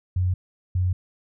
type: tone pair in turn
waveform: sine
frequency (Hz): 91.1 / 91.1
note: F#2 / F#2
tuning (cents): -26 / -26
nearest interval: unison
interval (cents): 0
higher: neither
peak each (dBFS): -19 / -19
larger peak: neither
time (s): 0.16-0.34 / 0.75-0.93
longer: neither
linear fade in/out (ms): 5
effects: none